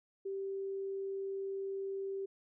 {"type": "tone", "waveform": "sine", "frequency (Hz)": 390, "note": "G4", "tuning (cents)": -9, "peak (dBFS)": -36, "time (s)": [0.25, 2.26], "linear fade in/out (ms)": 10, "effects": []}